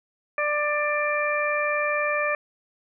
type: harmonic tone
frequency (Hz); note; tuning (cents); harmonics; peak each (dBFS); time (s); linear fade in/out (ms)
592; D5; +14; 1 / 2 / 3 / 4; -26 / -28 / -28 / -28; 0.38-2.35; 2
effects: none